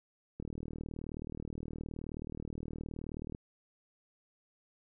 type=click train; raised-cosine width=3 ms; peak=-28 dBFS; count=116; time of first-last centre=0.4-3.349 s; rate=39 Hz; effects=none